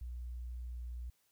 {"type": "tone with pitch glide", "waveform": "sine", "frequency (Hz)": [60.6, 60.18], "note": ["B1", "B1"], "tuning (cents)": [-32, -44], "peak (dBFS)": -40, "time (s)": [0.01, 1.1], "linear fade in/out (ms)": 5, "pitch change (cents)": -12, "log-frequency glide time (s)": [0.76, 0.82], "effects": ["white hiss -75 dBFS RMS until 1.31 s"]}